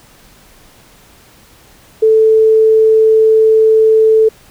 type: tone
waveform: sine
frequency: 440 Hz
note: A4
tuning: in tune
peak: -5 dBFS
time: 2.02-4.29 s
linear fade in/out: 10 ms
effects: pink hiss -44 dBFS RMS until 4.5 s